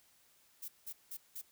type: noise bursts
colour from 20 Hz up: violet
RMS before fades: -44 dBFS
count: 4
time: 0.62-1.416 s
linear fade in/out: 10 ms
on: 64 ms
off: 180 ms
effects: white hiss -68 dBFS RMS until 1.51 s